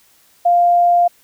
sine tone, 699 Hz, F5, 1 cent sharp, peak -9 dBFS, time 0.45-1.08 s, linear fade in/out 10 ms, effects white hiss -53 dBFS RMS until 1.23 s

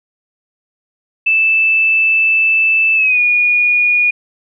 sine tone with pitch glide, 2637 to 2446 Hz, E7 to D#7, 0 to -30 cents, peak -9 dBFS, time 1.26-4.11 s, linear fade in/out 10 ms, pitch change -130 cents, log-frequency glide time 2.95-3.2 s, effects none

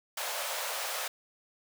pink high-pass noise, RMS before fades -35 dBFS, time 0.17-1.08 s, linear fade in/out 5 ms, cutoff 520 Hz, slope 48 dB/octave, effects none

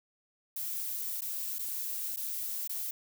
violet noise with dropouts, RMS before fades -36 dBFS, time 0.56-2.91 s, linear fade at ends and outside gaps 5 ms, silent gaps 1.209-1.218 / 1.586-1.591 / 2.162-2.17 / 2.676-2.694 s, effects none

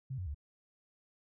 sine tone with pitch steps, 132.1 / 91.7 / 72.1 Hz, C3 / F#2 / D2, +17 / -15 / -31 cents, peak -36 dBFS, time 0.1-0.346 s, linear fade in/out 10 ms, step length 82 ms, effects none

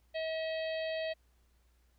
harmonic tone, 641 Hz, E5, 49 cents flat, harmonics 1 / 3 / 4 / 5 / 6 / 7, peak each -34 / -44 / -46 / -48 / -50 / -51 dBFS, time 0.14-1.14 s, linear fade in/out 20 ms, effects added 60 Hz sine -66 dBFS peak until 1.98 s + pink hiss -75 dBFS RMS until 1.98 s

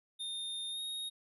square tone with pitch glide, 3647 to 3737 Hz, A#7 to A#7, -39 to +4 cents, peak -38 dBFS, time 0.19-1.1 s, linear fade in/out 20 ms, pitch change +43 cents, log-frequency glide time 0.7-0.8 s, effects none

